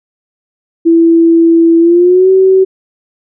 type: tone with pitch glide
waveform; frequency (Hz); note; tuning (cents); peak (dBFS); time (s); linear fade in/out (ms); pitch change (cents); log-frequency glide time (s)
sine; 332.2 to 379.4; E4 to F#4; +13 to +43; -3; 0.85-2.65; 20; +230; 1.79-2.3
effects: none